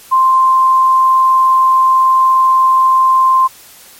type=tone; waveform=sine; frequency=1046.5 Hz; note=C6; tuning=in tune; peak=-6 dBFS; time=0.11-3.48 s; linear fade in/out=20 ms; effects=white hiss -39 dBFS RMS until 3.99 s + MP3 64 kbps